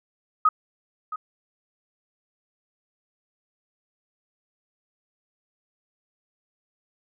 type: tone with echo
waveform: sine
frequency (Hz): 1259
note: D#6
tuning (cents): +20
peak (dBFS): -14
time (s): 0.45-0.49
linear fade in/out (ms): 5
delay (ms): 670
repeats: 1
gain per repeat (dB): -14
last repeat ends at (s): 1.16
effects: none